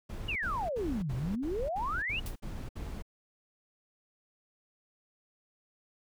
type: noise bursts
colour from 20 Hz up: brown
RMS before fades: -39 dBFS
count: 9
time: 0.09-3.024 s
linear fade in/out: 10 ms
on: 270 ms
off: 63 ms
type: exponential two-way sweep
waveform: sine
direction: down then up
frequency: 2968 to 116.3 to 2968 Hz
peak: -31 dBFS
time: 0.28-2.2 s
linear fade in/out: 10 ms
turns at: 1.14 s
type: noise with exponential decay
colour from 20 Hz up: white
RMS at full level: -41 dBFS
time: 2.26-2.4 s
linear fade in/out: 2 ms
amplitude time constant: 29 ms
effects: none